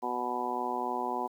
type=harmonic tone; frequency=123.47 Hz; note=B2; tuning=in tune; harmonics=2 / 3 / 4 / 5 / 6 / 7 / 8; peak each=-40 / -38 / -42 / -44 / -36 / -36 / -35 dBFS; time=0.02-1.28 s; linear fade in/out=20 ms; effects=10-bit